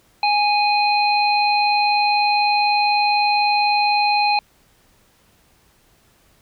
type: harmonic tone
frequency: 828 Hz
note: G#5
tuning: 5 cents flat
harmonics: 1 / 3 / 5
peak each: -16 / -21 / -23 dBFS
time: 0.23-4.39 s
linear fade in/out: 2 ms
effects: pink hiss -57 dBFS RMS until 6.41 s